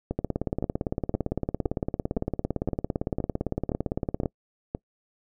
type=two click trains; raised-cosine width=2 ms; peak=-13 / -14 dBFS; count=73 / 10; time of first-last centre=0.19-4.258 / 0.11-4.749 s; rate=17.7 / 1.94 Hz; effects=noise-tail reverb RT60 0.1 s tail -25 dB re dry